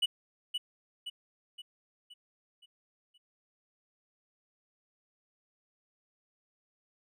triangle tone with echo, 2951 Hz, F#7, 5 cents flat, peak -23 dBFS, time 0.02-0.06 s, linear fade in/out 10 ms, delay 520 ms, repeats 6, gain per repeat -6 dB, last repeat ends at 3.18 s, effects none

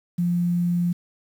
sine tone with quantisation, 174.61 Hz, F3, in tune, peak -19 dBFS, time 0.18-0.93 s, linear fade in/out 10 ms, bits 8, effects none

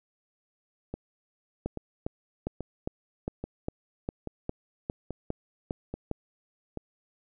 two click trains, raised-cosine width 2 ms, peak -17 / -21 dBFS, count 12 / 8, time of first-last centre 1.66-6.113 / 0.94-6.773 s, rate 2.47 / 1.2 Hz, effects none

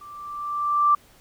sine tone with level ramp, 1174.7 Hz, D6, in tune, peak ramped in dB -40 to -13 dBFS, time 0.01-0.95 s, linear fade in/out 5 ms, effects pink hiss -55 dBFS RMS until 1.2 s

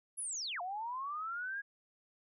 sine linear two-way sweep, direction down then up, 11000 to 690 to 1658 Hz, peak -37 dBFS, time 0.17-1.62 s, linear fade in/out 20 ms, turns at 0.61 s, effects none

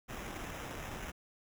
pink noise with sample-and-hold, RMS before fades -43 dBFS, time 0.08-1.12 s, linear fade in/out 20 ms, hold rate 4410 Hz, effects none

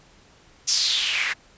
white noise with band-pass filter sweep, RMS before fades -23 dBFS, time 0.67-1.34 s, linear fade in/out 20 ms, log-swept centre 5900 to 1800 Hz, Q 4.1, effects pink hiss -54 dBFS RMS until 1.57 s + resampled to 16000 Hz

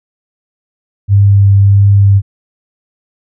sine tone with vibrato, 99.7 Hz, G2, 30 cents sharp, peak -3 dBFS, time 1.08-2.22 s, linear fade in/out 50 ms, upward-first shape triangle, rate 1.6 Hz, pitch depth 12 cents each way, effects none

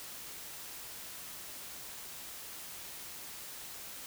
silence, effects white hiss -46 dBFS RMS until 4.06 s

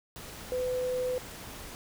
sine tone in noise, 504 Hz, B4, 35 cents sharp, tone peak -28 dBFS, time 0.52-1.18 s, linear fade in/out 0 ms, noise pink, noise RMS -44 dBFS, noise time 0.16-1.75 s, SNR +13 dB, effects none

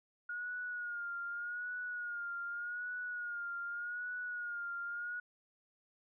sine tone with vibrato, 1434 Hz, F6, 45 cents sharp, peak -38 dBFS, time 0.29-5.2 s, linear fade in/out 5 ms, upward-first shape sine, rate 0.84 Hz, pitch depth 49 cents each way, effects none

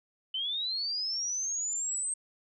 sine linear sweep, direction up, 3010 to 8372 Hz, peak -30 dBFS, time 0.34-2.14 s, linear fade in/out 5 ms, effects none

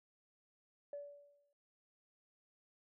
sine tone with exponential decay, 575 Hz, D5, 37 cents flat, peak -40 dBFS, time 0.93-1.53 s, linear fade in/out 2 ms, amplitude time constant 130 ms, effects noise-tail reverb RT60 0.3 s tail -21 dB re dry + tanh soft clip ceiling -37 dBFS

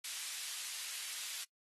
pink high-pass noise, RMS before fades -43 dBFS, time 0.04-1.44 s, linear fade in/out 5 ms, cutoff 2800 Hz, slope 12 dB/octave, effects noise-tail reverb RT60 0.1 s tail -21 dB re dry + AAC 32 kbps

